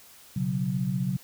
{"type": "chord", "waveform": "sine", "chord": "B suspended second", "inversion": "none", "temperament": "equal", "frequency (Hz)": [123.47, 138.59, 185], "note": ["B2", "C#3", "F#3"], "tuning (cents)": [0, 0, 0], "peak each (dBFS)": [-32, -29, -28], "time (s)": [0.36, 1.17], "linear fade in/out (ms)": 5, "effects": ["white hiss -52 dBFS RMS until 1.23 s"]}